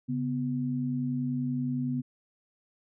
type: tone pair together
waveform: sine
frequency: 138.46 / 249 Hz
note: C#3 / B3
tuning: -2 / +14 cents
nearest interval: minor seventh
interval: 1016 cents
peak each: -32 / -29 dBFS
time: 0.08-2.02 s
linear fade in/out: 20 ms
effects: none